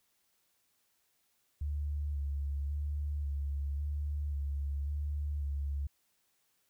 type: tone with vibrato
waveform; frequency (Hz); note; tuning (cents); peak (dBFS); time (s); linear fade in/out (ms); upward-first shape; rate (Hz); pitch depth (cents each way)
sine; 71.9; D2; -36; -32; 1.61-5.87; 5; square; 0.92; 29
effects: white hiss -75 dBFS RMS until 6.69 s

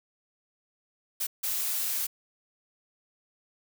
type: noise bursts at uneven times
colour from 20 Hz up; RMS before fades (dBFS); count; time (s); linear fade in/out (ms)
blue; -30; 2; 1.2-1.27 / 1.43-2.07; 10
effects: none

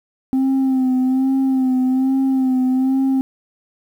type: tone with vibrato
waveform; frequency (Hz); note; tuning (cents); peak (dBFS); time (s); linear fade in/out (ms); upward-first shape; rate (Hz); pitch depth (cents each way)
sine; 261.6; C4; 0; -11; 0.33-3.21; 0; sine; 1.2; 39
effects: tanh soft clip ceiling -13 dBFS + 8-bit

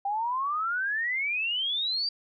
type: exponential sweep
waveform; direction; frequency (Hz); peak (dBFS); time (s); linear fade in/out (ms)
sine; up; 784 to 4735; -26; 0.05-2.09; 5
effects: none

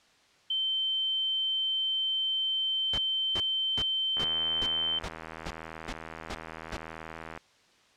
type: tone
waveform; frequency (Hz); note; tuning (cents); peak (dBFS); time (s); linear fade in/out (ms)
sine; 3100; G7; -20; -26; 0.5-4.99; 5
type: noise bursts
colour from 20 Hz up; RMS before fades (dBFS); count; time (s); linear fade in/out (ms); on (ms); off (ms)
pink; -35; 10; 2.93-6.77; 5; 51; 370
type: click train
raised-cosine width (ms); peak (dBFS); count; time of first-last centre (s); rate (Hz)
0.5; -25; 260; 4.17-7.375; 80.8
effects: white hiss -62 dBFS RMS until 7.96 s + low-pass 5000 Hz 12 dB/octave

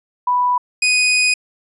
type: tone pair in turn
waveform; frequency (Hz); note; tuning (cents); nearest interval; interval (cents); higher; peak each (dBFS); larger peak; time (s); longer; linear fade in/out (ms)
sine / sawtooth; 987.8 / 2489; B5 / D#7; 0 / 0; octave + major third; 1600; second; -13 / -9; second; 0.27-0.58 / 0.82-1.34; second; 5
effects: resampled to 24000 Hz

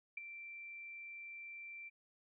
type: tone with ADSR envelope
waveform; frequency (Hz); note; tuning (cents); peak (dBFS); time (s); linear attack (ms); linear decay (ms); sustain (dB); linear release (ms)
sine; 2349; D7; 0; -37; 0.17-1.9; 6; 11; -10; 24
effects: none

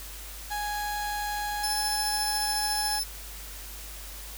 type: tone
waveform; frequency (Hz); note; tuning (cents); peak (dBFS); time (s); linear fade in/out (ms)
30% pulse; 830.6; G#5; 0; -27; 0.5-3; 20
type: tone with tremolo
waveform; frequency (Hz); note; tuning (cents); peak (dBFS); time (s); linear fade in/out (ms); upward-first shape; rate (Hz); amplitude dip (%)
25% pulse; 5274; E8; 0; -22; 1.63-3.04; 10; sine; 14; 30
effects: added 50 Hz sine -42 dBFS peak until 4.37 s + white hiss -43 dBFS RMS until 4.37 s

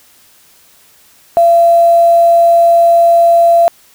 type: tone with quantisation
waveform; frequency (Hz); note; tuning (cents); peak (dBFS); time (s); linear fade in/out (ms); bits
sine; 680; F5; -46; -4; 1.37-3.68; 0; 5
effects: white hiss -46 dBFS RMS until 3.94 s

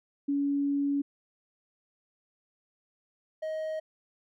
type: tone pair in turn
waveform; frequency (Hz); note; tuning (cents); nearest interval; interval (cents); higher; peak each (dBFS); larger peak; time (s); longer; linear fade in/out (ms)
sine / triangle; 282.6 / 628.8; C#4 / D#5; +34 / +18; octave + major second; 1384; second; -25 / -29; first; 0.28-1.02 / 3.42-3.8; first; 10
effects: none

